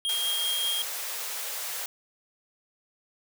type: tone with tremolo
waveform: square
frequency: 3237 Hz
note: G#7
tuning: 45 cents flat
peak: -26 dBFS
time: 0.05-0.82 s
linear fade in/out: 0 ms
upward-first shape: triangle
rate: 5.2 Hz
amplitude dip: 25%
type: high-pass noise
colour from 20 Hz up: white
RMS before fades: -34 dBFS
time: 0.09-1.86 s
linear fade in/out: 2 ms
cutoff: 430 Hz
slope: 48 dB/octave
effects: none